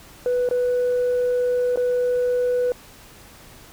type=tone with dropouts; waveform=sine; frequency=493.9 Hz; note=B4; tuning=in tune; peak=-16 dBFS; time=0.26-2.72 s; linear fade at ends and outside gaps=1 ms; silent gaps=0.489-0.511 / 1.759-1.773 s; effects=tanh soft clip ceiling -16 dBFS + pink hiss -46 dBFS RMS until 3.72 s